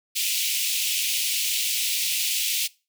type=high-pass noise; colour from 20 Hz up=pink; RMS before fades=-25 dBFS; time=0.15-2.68 s; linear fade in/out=20 ms; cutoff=2400 Hz; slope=48 dB/octave; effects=noise-tail reverb RT60 0.3 s tail -22 dB re dry